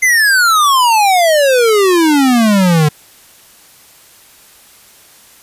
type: exponential sweep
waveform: square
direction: down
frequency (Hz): 2093 to 146.83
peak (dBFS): -8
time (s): 0.02-2.89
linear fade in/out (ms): 10
effects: white hiss -43 dBFS RMS until 5.42 s + resampled to 32000 Hz